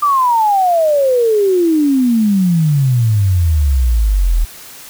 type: exponential sweep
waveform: sine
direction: down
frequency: 1196 to 38.7 Hz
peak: -9 dBFS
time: 0.02-4.45 s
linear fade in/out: 10 ms
effects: white hiss -35 dBFS RMS until 4.89 s